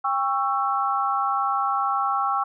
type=chord; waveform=sine; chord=C# diminished; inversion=second; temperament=just; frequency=798.3 / 1108.7 / 1330.5 Hz; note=G5 / C#6 / E6; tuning=+31 / 0 / +16 cents; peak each=-25 dBFS; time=0.04-2.44 s; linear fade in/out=10 ms; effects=none